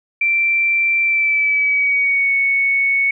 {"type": "tone with pitch glide", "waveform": "sine", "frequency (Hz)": [2349, 2217], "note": ["D7", "C#7"], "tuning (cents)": [0, 0], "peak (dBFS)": -13, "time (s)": [0.21, 3.11], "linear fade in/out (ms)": 5, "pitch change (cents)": -100, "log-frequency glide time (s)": [1.02, 2.33], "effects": []}